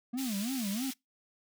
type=tone with vibrato; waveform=triangle; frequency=229.5 Hz; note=A#3; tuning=27 cents flat; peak=-30 dBFS; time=0.13-0.91 s; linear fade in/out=10 ms; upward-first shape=sine; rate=3.1 Hz; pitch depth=280 cents each way
type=high-pass noise; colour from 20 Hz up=pink; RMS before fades=-41 dBFS; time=0.17-0.94 s; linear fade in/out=20 ms; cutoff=3000 Hz; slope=12 dB/octave
effects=noise-tail reverb RT60 0.2 s tail -26 dB re dry